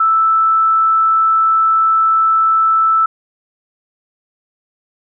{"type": "tone", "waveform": "sine", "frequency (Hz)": 1318.5, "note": "E6", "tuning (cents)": 0, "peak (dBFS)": -9, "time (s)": [0, 3.06], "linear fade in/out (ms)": 5, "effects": []}